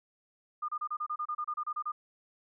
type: tone bursts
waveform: sine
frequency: 1215 Hz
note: D#6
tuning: 42 cents flat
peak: -31 dBFS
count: 14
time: 0.62-1.92 s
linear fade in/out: 10 ms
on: 65 ms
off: 30 ms
effects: none